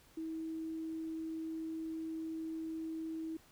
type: tone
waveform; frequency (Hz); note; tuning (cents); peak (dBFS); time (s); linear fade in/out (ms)
sine; 321.7; E4; -42; -38; 0.17-3.37; 5
effects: pink hiss -64 dBFS RMS until 3.51 s